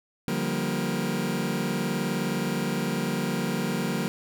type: chord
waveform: sawtooth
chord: G minor seventh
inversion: second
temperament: just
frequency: 147 / 176.4 / 196 / 235.2 Hz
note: D3 / F3 / G3 / Bb3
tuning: +2 / +18 / 0 / +16 cents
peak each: -29 / -27 / -27 / -26 dBFS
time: 0.28-4.08 s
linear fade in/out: 0 ms
effects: none